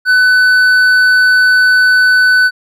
sine tone with hard clipping, 1500 Hz, F#6, 23 cents sharp, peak -7 dBFS, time 0.05-2.51 s, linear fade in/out 50 ms, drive 5 dB, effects none

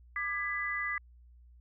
sine chord, G# diminished, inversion second, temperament just, 1196.1 / 1661.2 / 1993.5 Hz, D6 / G#6 / B6, +31 / 0 / +16 cents, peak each -38 / -39 / -33 dBFS, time 0.16-0.98 s, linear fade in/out 2 ms, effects added 60 Hz sine -54 dBFS peak until 1.6 s

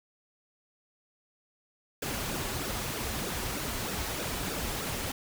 pink noise with flanger, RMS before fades -34 dBFS, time 2.02-5.12 s, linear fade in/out 5 ms, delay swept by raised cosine 0.95 to 6.75 ms, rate 3.2 Hz, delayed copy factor -0.65, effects none

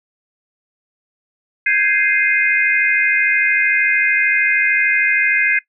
sine chord, Ab major seventh, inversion third, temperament equal, 1568 / 1661.2 / 2093 / 2489 Hz, G6 / Ab6 / C7 / Eb7, 0 / 0 / 0 / 0 cents, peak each -22 / -18 / -16 / -19 dBFS, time 1.66-5.59 s, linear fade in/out 5 ms, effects noise-tail reverb RT60 0.1 s tail -19 dB re dry

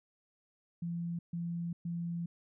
sine tone bursts at uneven times, 170.5 Hz, F3, 41 cents flat, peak -34 dBFS, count 3, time 0.82-1.19 / 1.33-1.73 / 1.85-2.26 s, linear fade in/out 5 ms, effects none

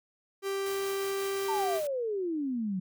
45% pulse tone, 392 Hz, G4, in tune, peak -30 dBFS, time 0.42-1.81 s, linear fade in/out 50 ms
white noise with tremolo, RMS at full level -43 dBFS, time 0.66-1.87 s, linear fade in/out 0 ms, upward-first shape sine, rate 5.6 Hz, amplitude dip 30%
sine exponential sweep, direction down, 932.3 to 179.3 Hz, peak -29 dBFS, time 1.48-2.8 s, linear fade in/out 10 ms
effects none

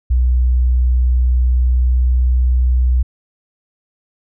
sine tone with pitch glide, 62 to 62.36 Hz, B1 to B1, +7 to +17 cents, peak -10 dBFS, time 0.1-3.03 s, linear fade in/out 10 ms, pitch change +10 cents, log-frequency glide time 1.47-2.2 s, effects none

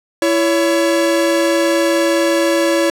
45% pulse tone pair together, 333.9 / 563 Hz, E4 / C#5, +22 / +27 cents, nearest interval major sixth, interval 905 cents, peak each -15 dBFS, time 0.22-2.9 s, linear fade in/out 2 ms, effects low-pass 12000 Hz 12 dB/octave

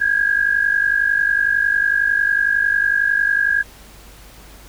sine tone pair together, 1610.2 / 1661.2 Hz, G6 / G#6, +46 / 0 cents, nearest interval minor second, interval 54 cents, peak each -17 dBFS, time 0-3.63 s, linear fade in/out 20 ms, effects added 50 Hz sine -44 dBFS peak until 4.68 s + pink hiss -44 dBFS RMS until 4.68 s

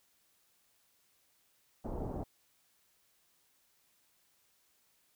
pink low-pass noise, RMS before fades -39 dBFS, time 1.84-2.24 s, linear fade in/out 10 ms, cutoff 790 Hz, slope 24 dB/octave, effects white hiss -72 dBFS RMS until 5.15 s

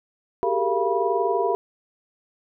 sine tone cluster, 386.7 / 407.2 / 459.3 / 686 / 974 Hz, G4 / G#4 / A#4 / F5 / B5, -24 / -34 / -26 / -31 / -24 cents, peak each -26 dBFS, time 0.43-1.55 s, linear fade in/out 0 ms, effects none

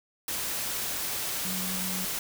sine tone in noise, 185.3 Hz, F#3, 3 cents sharp, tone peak -35 dBFS, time 1.45-2.05 s, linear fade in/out 2 ms, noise white, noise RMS -32 dBFS, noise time 0.28-2.19 s, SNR -6 dB, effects none

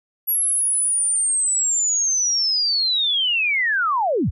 sine linear sweep, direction down, 11480 to 36.71 Hz, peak -17 dBFS, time 0.27-4.31 s, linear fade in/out 20 ms, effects none

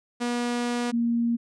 sawtooth / sine tone pair in turn, 241.1 / 234.5 Hz, B3 / A#3, -41 / +11 cents, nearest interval unison, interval 48 cents, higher first, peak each -21 dBFS, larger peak neither, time 0.2-0.92 / 0.92-1.37 s, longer first, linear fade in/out 20 ms, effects resampled to 22050 Hz

